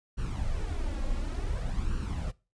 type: noise with flanger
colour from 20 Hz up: brown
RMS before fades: -31 dBFS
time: 0.17-2.32 s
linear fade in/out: 20 ms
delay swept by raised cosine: 0.69 to 3.69 ms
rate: 0.56 Hz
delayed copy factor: +0.65
effects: noise-tail reverb RT60 0.3 s tail -22 dB re dry + resampled to 22050 Hz